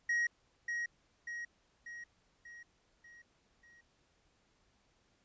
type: tone with echo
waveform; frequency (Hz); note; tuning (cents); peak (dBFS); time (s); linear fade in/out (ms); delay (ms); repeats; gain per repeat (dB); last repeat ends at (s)
triangle; 1892; A#6; +25; -28; 0.09-0.27; 5; 590; 6; -5; 3.81
effects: pink hiss -73 dBFS RMS until 5.24 s + resampled to 16000 Hz